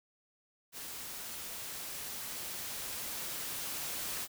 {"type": "noise with level ramp", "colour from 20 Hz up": "white", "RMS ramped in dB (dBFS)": [-44, -38], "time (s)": [0.72, 4.28], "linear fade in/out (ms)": 50, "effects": []}